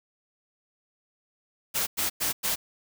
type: noise bursts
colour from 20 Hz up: white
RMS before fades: -27 dBFS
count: 4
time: 1.74-2.56 s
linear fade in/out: 20 ms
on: 130 ms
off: 100 ms
effects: none